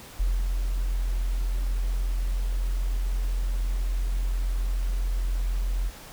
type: tone with ADSR envelope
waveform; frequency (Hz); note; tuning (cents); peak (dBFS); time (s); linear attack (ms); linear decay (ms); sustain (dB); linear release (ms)
sine; 43.49; F1; -6; -20; 0.19-5.91; 15; 250; -3; 37
effects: pink hiss -45 dBFS RMS until 6.12 s